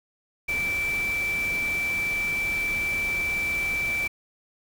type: tone in noise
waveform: sine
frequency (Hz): 2329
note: D7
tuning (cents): -15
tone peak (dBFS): -24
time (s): 0.48-4.08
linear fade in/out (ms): 10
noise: pink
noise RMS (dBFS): -37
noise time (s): 0.48-4.08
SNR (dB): +10
effects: none